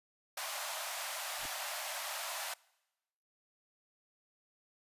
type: high-pass noise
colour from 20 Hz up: pink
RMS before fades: -40 dBFS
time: 0.37-2.54 s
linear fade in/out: 5 ms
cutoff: 580 Hz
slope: 96 dB/octave
type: noise with exponential growth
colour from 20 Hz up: pink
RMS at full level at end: -43 dBFS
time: 1.35-1.46 s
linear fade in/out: 0 ms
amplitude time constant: 23 ms
effects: noise-tail reverb RT60 1.0 s tail -24 dB re dry + resampled to 32000 Hz